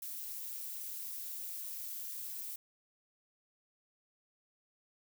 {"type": "noise with amplitude modulation", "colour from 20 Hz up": "violet", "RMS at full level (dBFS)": -40, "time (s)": [0.02, 2.56], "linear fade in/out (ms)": 5, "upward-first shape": "sine", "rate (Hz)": 238, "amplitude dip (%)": 60, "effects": []}